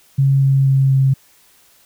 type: tone with pitch steps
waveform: sine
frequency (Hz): 136.7 / 135.91 / 135.13 / 134.35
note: C#3 / C#3 / C#3 / C3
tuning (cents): -24 / -34 / -44 / +46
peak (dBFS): -10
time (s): 0.18-1.14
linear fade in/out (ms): 10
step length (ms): 240
effects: white hiss -52 dBFS RMS until 1.85 s